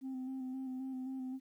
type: tone with vibrato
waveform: sine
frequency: 260.6 Hz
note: C4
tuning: 7 cents flat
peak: -36 dBFS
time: 0.01-1.4 s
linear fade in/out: 50 ms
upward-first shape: square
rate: 3.8 Hz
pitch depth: 23 cents each way
effects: tanh soft clip ceiling -37 dBFS + 12-bit